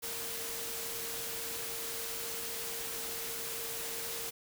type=tone in noise; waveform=sine; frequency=460 Hz; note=A#4; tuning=23 cents flat; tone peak=-47 dBFS; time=0.02-4.31 s; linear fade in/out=20 ms; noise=white; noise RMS=-39 dBFS; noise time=0.02-4.31 s; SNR=-11 dB; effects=none